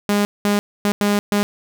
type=tone bursts at uneven times; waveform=sawtooth; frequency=204.8 Hz; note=G#3; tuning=24 cents flat; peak=-11 dBFS; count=5; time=0.09-0.25 / 0.45-0.59 / 0.85-0.92 / 1.01-1.19 / 1.32-1.43 s; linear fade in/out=0 ms; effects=none